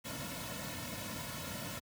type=noise with comb filter; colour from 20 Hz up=pink; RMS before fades=-42 dBFS; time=0.04-1.8 s; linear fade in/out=20 ms; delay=2.5 ms; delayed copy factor=-1; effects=high-pass 60 Hz 12 dB/octave